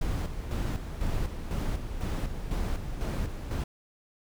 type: noise with tremolo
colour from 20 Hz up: brown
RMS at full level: -29 dBFS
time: 0.01-3.64 s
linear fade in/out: 5 ms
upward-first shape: square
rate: 2 Hz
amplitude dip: 55%
effects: none